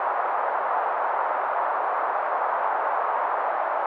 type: band-pass noise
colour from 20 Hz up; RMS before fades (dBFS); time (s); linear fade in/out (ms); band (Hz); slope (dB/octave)
pink; -25; 0-3.86; 2; 680 to 1200; 24
effects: none